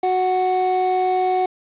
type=tone pair together; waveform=triangle; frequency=368.7 / 740 Hz; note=F#4 / F#5; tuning=-6 / 0 cents; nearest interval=octave; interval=1206 cents; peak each=-19 / -16 dBFS; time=0.03-1.46 s; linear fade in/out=5 ms; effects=resampled to 8000 Hz + 7-bit